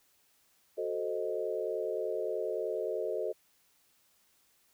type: chord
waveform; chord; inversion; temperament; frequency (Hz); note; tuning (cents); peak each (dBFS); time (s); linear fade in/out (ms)
sine; F# diminished seventh; none; equal; 370 / 440 / 523.3 / 622.3; F#4 / A4 / C5 / Eb5; 0 / 0 / 0 / 0; -38 / -35 / -38 / -37; 0.77-3.33; 20
effects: white hiss -69 dBFS RMS until 4.73 s